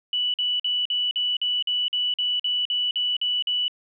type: tone bursts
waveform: sine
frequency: 2960 Hz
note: F#7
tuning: in tune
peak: -21 dBFS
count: 14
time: 0.13-3.681 s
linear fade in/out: 2 ms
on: 210 ms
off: 47 ms
effects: none